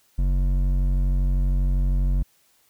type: tone with hard clipping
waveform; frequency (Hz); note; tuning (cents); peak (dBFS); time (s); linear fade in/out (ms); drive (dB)
sine; 46.31; F#1; +2; -20; 0.18-2.23; 10; 9
effects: white hiss -62 dBFS RMS until 2.69 s